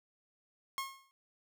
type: tone with exponential decay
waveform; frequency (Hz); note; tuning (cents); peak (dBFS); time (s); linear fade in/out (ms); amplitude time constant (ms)
sawtooth; 1081; C#6; -44; -29; 0.78-1.11; 0; 71
effects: none